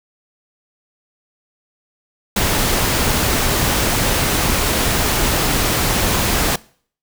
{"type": "noise", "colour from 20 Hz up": "pink", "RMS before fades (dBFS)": -17, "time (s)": [2.36, 6.56], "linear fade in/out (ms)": 5, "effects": ["noise-tail reverb RT60 0.5 s tail -22 dB re dry"]}